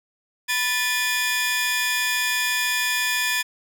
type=tone cluster; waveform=sawtooth; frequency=988 / 1752 / 2442 / 3287 Hz; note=B5 / A6 / D#7 / G#7; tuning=0 / -8 / -33 / -19 cents; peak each=-28 / -20 / -22 / -29 dBFS; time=0.48-3.43 s; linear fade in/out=20 ms; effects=none